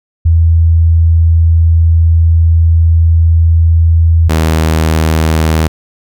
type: tone pair in turn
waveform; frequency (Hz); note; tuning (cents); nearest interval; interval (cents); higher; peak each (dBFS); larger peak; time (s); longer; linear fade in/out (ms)
sine / sawtooth; 82.41 / 79.55; E2 / D#2; 0 / +39; minor second; 61; first; -4; neither; 0.25-4.29 / 4.29-5.68; first; 10
effects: none